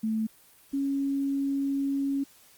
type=tone pair in turn; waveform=sine; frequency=220 / 276.5 Hz; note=A3 / C#4; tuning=0 / -4 cents; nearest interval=major third; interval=396 cents; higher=second; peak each=-25 dBFS; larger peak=neither; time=0.03-0.27 / 0.73-2.24 s; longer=second; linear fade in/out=10 ms; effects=white hiss -57 dBFS RMS until 2.57 s + Opus 24 kbps